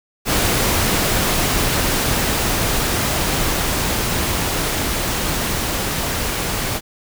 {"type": "noise with level ramp", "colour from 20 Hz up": "pink", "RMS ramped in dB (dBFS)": [-17, -22], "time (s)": [0.25, 6.81], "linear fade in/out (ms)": 50, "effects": []}